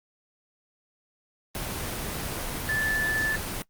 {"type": "tone in noise", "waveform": "sine", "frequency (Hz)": 1747, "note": "A6", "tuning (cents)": -13, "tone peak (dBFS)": -24, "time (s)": [2.69, 3.36], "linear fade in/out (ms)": 0, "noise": "pink", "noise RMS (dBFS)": -32, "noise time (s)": [1.55, 3.62], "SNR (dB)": 5, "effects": ["noise-tail reverb RT60 0.1 s tail -23 dB re dry", "Opus 24 kbps"]}